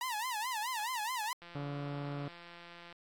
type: tone with vibrato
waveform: sawtooth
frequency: 932.3 Hz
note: A#5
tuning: in tune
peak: -31 dBFS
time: 0.01-1.33 s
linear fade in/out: 2 ms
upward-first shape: sine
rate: 4.7 Hz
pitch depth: 190 cents each way
type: click train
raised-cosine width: 0.3 ms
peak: -35 dBFS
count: 260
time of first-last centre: 1.42-2.926 s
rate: 172 Hz
type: harmonic tone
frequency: 143 Hz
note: D3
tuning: 46 cents flat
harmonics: 1 / 2 / 3 / 4 / 5 / 6 / 7 / 8 / 9 / 10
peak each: -39 / -43 / -49 / -48 / -51 / -56 / -58 / -55 / -56 / -58 dBFS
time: 1.55-2.28 s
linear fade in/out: 2 ms
effects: AAC 64 kbps